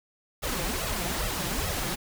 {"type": "noise with flanger", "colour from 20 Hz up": "pink", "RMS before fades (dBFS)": -30, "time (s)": [0.42, 1.96], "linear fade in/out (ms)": 20, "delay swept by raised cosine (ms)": [1.5, 5.9], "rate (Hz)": 2.4, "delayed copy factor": 1, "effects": []}